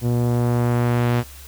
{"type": "tone with low-pass filter sweep", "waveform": "sawtooth", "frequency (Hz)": 120.4, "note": "B2", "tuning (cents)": -44, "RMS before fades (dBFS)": -19, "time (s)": [0.01, 1.24], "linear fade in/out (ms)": 50, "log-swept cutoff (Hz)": [460, 3600], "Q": 0.71, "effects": ["added 69 Hz sine -40 dBFS peak until 1.47 s", "white hiss -43 dBFS RMS until 1.47 s"]}